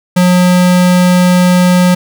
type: tone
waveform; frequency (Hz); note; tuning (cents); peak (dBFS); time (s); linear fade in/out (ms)
square; 180; F#3; -47; -6; 0.16-1.95; 10
effects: none